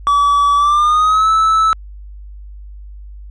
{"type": "tone with pitch glide", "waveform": "triangle", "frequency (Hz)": [1146, 1308.8], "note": ["D6", "E6"], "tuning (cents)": [-43, -13], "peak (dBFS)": -7, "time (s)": [0.07, 1.73], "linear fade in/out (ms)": 0, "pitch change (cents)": 230, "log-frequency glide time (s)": [0.56, 1.29], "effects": ["added 50 Hz sine -30 dBFS peak until 3.3 s", "MP3 48 kbps"]}